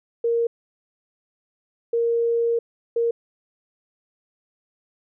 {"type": "tone bursts at uneven times", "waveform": "sine", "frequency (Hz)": 466.2, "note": "A#4", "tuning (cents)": 0, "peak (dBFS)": -18, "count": 3, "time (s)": [[0.24, 0.47], [1.93, 2.59], [2.96, 3.11]], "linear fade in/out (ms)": 5, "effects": []}